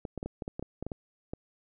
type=clicks; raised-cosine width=2 ms; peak=-22 dBFS; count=12; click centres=0.052 / 0.177 / 0.229 / 0.26 / 0.422 / 0.479 / 0.595 / 0.626 / 0.826 / 0.866 / 0.918 / 1.335 s; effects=none